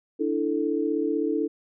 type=chord; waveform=sine; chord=D suspended second; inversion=none; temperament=equal; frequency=293.7 / 329.6 / 440 Hz; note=D4 / E4 / A4; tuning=0 / 0 / 0 cents; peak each=-27 dBFS; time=0.19-1.48 s; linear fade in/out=20 ms; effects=none